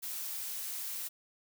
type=noise; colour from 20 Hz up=blue; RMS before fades=-39 dBFS; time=0.02-1.09 s; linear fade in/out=20 ms; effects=none